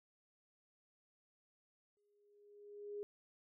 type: tone with exponential growth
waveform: sine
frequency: 411.4 Hz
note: G#4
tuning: 16 cents flat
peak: -40 dBFS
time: 1.97-3.03 s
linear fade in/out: 0 ms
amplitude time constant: 230 ms
effects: none